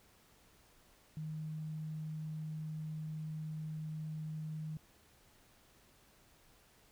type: tone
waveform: sine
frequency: 155.7 Hz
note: D#3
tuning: 2 cents sharp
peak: -39 dBFS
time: 1.17-4.77 s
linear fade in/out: 0 ms
effects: pink hiss -66 dBFS RMS until 6.91 s